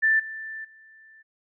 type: tone with level steps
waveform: sine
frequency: 1769 Hz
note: A6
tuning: 9 cents sharp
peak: -17 / -33 / -49 dBFS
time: 0.02-1.23 s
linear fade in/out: 20 ms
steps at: 0.19 / 0.64 s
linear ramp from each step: 10 ms
effects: none